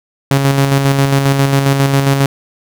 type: tone with tremolo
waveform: sawtooth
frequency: 137.9 Hz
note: C#3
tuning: 9 cents flat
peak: -4 dBFS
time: 0.31-2.26 s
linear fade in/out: 2 ms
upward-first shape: square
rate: 7.4 Hz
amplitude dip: 40%
effects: none